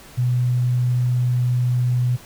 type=tone; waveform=sine; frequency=123.8 Hz; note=B2; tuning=5 cents sharp; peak=-16 dBFS; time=0.17-2.17 s; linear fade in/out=20 ms; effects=pink hiss -44 dBFS RMS until 2.25 s